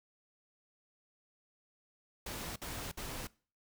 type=noise bursts; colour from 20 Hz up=pink; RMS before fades=-42 dBFS; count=3; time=2.26-3.272 s; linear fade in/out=5 ms; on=300 ms; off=56 ms; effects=noise-tail reverb RT60 0.4 s tail -22 dB re dry